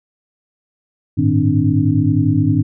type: tone cluster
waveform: sine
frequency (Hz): 102 / 111.8 / 153.9 / 263.3 / 296.2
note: G#2 / A2 / D#3 / C4 / D4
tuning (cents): -31 / +28 / -19 / +11 / +15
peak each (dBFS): -18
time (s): 1.17-2.63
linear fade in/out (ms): 20
effects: none